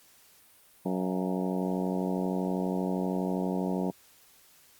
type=harmonic tone with a mistuned harmonic; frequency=92.5 Hz; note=F#2; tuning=in tune; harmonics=2 / 3 / 4 / 5 / 6 / 7 / 8 / 9 / 10; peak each=-30 / -34 / -36 / -38 / -40 / -41 / -42 / -43 / -44 dBFS; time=0.85-3.91 s; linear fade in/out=10 ms; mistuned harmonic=8; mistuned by=-81 cents; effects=white hiss -59 dBFS RMS until 4.79 s + Opus 48 kbps